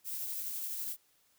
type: noise with tremolo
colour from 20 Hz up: violet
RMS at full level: -37 dBFS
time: 0.04-0.97 s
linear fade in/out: 50 ms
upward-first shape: triangle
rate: 12 Hz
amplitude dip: 30%
effects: white hiss -70 dBFS RMS until 1.38 s